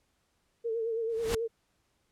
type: tone with vibrato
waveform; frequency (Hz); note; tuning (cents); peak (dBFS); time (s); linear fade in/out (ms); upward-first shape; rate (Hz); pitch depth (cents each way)
sine; 454.5; A#4; -44; -29; 0.64-1.48; 20; sine; 9.2; 51
type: noise with exponential growth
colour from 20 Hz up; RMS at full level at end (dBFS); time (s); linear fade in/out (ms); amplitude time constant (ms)
pink; -29; 1.09-1.35; 5; 56
effects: pink hiss -74 dBFS RMS until 2.11 s + low-pass 11000 Hz 12 dB/octave